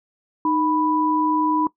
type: tone pair together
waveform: sine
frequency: 308.3 / 987.8 Hz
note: D#4 / B5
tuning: -16 / 0 cents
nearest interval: octave + minor sixth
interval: 2016 cents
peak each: -20 dBFS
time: 0.45-1.67 s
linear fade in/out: 2 ms
effects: noise-tail reverb RT60 0.1 s tail -19 dB re dry